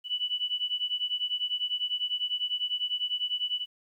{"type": "beating tone pair", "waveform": "sine", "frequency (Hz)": [2960, 2970], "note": ["F#7", "F#7"], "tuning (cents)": [0, 6], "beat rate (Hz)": 10, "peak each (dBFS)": -31, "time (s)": [0.04, 3.66], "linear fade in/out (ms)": 50, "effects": ["11-bit"]}